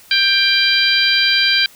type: harmonic tone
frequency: 790 Hz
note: G5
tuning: 13 cents sharp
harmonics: 2 / 3 / 4 / 5 / 6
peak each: -18 / -18 / -18 / -18 / -18 dBFS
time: 0.11-1.66 s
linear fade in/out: 2 ms
effects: white hiss -45 dBFS RMS until 1.75 s